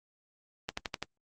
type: click train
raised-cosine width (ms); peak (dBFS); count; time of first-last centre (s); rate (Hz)
0.2; -15; 5; 0.69-1.026; 11.9
effects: Opus 32 kbps